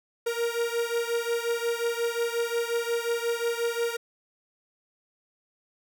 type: beating tone pair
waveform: 45% pulse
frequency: 466.2 / 471.8 Hz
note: A#4 / A#4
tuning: 0 / +21 cents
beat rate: 5.6 Hz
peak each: -28 / -30 dBFS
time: 0.26-3.97 s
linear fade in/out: 10 ms
effects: none